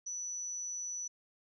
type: tone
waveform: sine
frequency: 5940 Hz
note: F#8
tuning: 6 cents sharp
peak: -37 dBFS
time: 0.06-1.08 s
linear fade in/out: 10 ms
effects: none